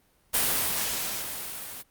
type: noise with level ramp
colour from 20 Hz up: white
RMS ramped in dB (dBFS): -23 to -40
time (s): 0.33-1.83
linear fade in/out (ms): 20
effects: pink hiss -65 dBFS RMS until 1.9 s + Opus 32 kbps